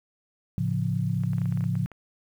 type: chord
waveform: sine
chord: A augmented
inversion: none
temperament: equal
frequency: 110 / 138.59 / 174.61 Hz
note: A2 / C#3 / E#3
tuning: 0 / 0 / 0 cents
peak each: -28 dBFS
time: 0.58-1.86 s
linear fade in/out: 0 ms
type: clicks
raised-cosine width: 0.5 ms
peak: -30 dBFS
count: 12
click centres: 1.236 / 1.333 / 1.383 / 1.417 / 1.457 / 1.524 / 1.574 / 1.608 / 1.64 / 1.754 / 1.86 / 1.917 s
effects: 9-bit